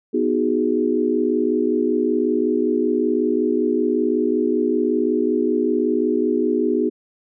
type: chord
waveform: sine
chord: G# minor seventh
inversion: first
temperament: equal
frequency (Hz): 246.9 / 311.1 / 370 / 415.3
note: B3 / D#4 / F#4 / G#4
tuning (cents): 0 / 0 / 0 / 0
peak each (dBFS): -22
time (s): 0.13-6.9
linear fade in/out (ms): 20
effects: none